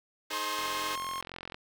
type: chord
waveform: 5% pulse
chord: Ab major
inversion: second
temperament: equal with one note detuned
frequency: 311.1 / 424.3 / 523.3 Hz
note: Eb4 / Ab4 / C5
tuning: 0 / +37 / 0 cents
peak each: -27 dBFS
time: 0.3-0.96 s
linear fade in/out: 10 ms
type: tone with pitch glide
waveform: 45% pulse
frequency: 1064 to 1070.8 Hz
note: C6 to C6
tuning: +29 to +40 cents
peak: -34 dBFS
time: 0.33-1.21 s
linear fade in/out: 0 ms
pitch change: +11 cents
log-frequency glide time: 0.72-1 s
type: click train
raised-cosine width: 0.3 ms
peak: -24 dBFS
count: 43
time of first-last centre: 0.59-1.545 s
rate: 44 Hz
effects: none